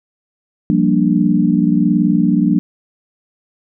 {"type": "chord", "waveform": "sine", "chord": "G minor seventh", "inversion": "third", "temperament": "equal", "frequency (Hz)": [174.61, 196, 233.1, 293.7], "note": ["F3", "G3", "Bb3", "D4"], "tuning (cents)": [0, 0, 0, 0], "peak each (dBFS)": -16, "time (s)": [0.7, 2.59], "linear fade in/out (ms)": 0, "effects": []}